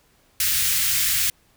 white band-stop noise, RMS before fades -21 dBFS, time 0.4-1.3 s, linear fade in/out 2 ms, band 140 to 1600 Hz, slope 24 dB/octave, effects pink hiss -60 dBFS RMS until 1.56 s

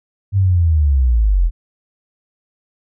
sine linear sweep, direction down, 100.6 to 39.37 Hz, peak -10 dBFS, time 0.32-1.51 s, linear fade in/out 50 ms, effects none

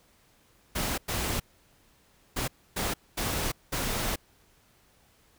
pink noise bursts at uneven times, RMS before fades -30 dBFS, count 6, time 0.75-0.98 / 1.08-1.4 / 2.36-2.48 / 2.76-2.94 / 3.17-3.52 / 3.72-4.16 s, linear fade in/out 10 ms, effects pink hiss -63 dBFS RMS until 5.38 s

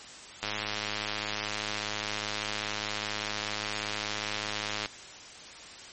click train, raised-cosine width 0.2 ms, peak -14 dBFS, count 466, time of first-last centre 0.43-4.859 s, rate 105 Hz, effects white hiss -46 dBFS RMS until 5.92 s + MP3 32 kbps

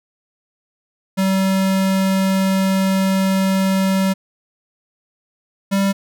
square tone pair in turn, 191.6 / 196.19 Hz, G3 / G3, -39 / +2 cents, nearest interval unison, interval 41 cents, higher second, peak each -15 dBFS, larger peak neither, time 1.17-4.14 / 5.71-5.93 s, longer first, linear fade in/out 20 ms, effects none

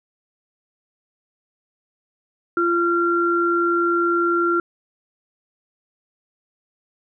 sine tone pair together, 343.5 / 1375 Hz, F4 / F6, -29 / -27 cents, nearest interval 2 octaves, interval 2402 cents, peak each -19 dBFS, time 2.57-4.6 s, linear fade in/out 2 ms, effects none

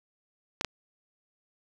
clicks, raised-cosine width 0.2 ms, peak -11 dBFS, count 2, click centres 0.611 / 0.647 s, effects none

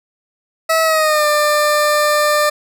20% pulse tone with pitch glide, 647 to 596.7 Hz, E5 to D5, -32 to +27 cents, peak -7 dBFS, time 0.69-2.5 s, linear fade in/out 10 ms, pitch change -141 cents, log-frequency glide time 0.83-1.26 s, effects none

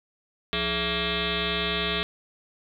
sine tone with frequency modulation, 1885 Hz, A#6, 19 cents sharp, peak -24 dBFS, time 0.53-2.03 s, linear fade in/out 0 ms, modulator 244 Hz, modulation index 7.8, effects 10-bit

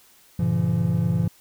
triangle chord, G diminished seventh, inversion none, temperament just, 98 / 117.6 / 141.12 / 169.34 Hz, G2 / Bb2 / Db3 / Fb3, 0 / +16 / +31 / +47 cents, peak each -25 / -23 / -26 / -20 dBFS, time 0.39-1.28 s, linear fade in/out 5 ms, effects white hiss -55 dBFS RMS until 1.4 s

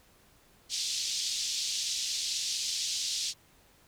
white band-pass noise, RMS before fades -33 dBFS, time 0.69-3.34 s, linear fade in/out 50 ms, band 3400 to 6300 Hz, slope 24 dB/octave, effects pink hiss -62 dBFS RMS until 3.87 s

